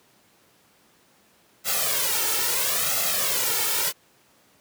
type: noise with flanger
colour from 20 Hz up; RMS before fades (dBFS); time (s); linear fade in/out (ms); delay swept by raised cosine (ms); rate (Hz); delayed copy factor
white; -24; 1.64-3.93; 50; 1.5 to 2.25; 0.75; +0.8
effects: pink hiss -59 dBFS RMS until 4.6 s + high-pass 150 Hz 12 dB/octave